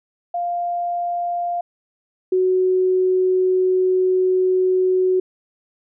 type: tone pair in turn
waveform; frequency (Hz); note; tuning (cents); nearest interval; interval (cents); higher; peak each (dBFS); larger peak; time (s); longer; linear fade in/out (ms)
sine; 698.5 / 370.8; F5 / F#4; 0 / +4; major seventh; 1096; first; -20 / -14; second; 0.34-1.61 / 2.32-5.2; second; 5
effects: none